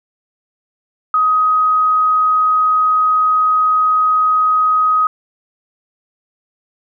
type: tone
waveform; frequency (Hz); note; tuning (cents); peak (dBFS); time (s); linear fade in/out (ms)
sine; 1258; D#6; +19; -10; 1.14-5.07; 2
effects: none